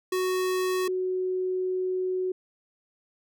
square / sine tone pair in turn, 370.1 / 370.1 Hz, F#4 / F#4, 0 / 0 cents, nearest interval unison, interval 0 cents, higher neither, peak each -25 dBFS, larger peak neither, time 0.12-0.88 / 0.88-2.32 s, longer second, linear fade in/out 5 ms, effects none

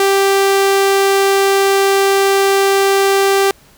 sawtooth tone, 392.4 Hz, G4, 2 cents sharp, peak -6 dBFS, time 0-3.51 s, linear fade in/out 2 ms, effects pink hiss -47 dBFS RMS until 3.77 s

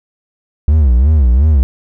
triangle tone with vibrato, 68.5 Hz, C#2, 20 cents flat, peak -4 dBFS, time 0.68-1.63 s, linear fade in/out 0 ms, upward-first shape sine, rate 2.8 Hz, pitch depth 250 cents each way, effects none

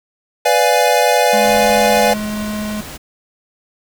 square chord, B diminished seventh, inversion none, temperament equal with one note detuned, 496.5 / 587.3 / 698.5 / 830.6 Hz, B4 / D5 / F5 / Ab5, +9 / 0 / 0 / 0 cents, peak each -17 dBFS, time 0.45-2.14 s, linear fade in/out 10 ms
square tone, 211.4 Hz, G#3, 31 cents sharp, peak -21 dBFS, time 1.33-2.81 s, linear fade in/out 5 ms
pink noise, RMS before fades -31 dBFS, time 1.43-2.98 s, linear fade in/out 20 ms
effects none

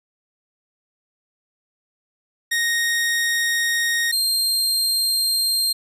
sawtooth tone pair in turn, 1864.7 / 4186 Hz, A#6 / C8, 0 / 0 cents, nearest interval octave + major second, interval 1400 cents, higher second, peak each -15 dBFS, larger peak neither, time 2.51-4.12 / 4.12-5.73 s, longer neither, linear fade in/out 10 ms, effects resampled to 32000 Hz

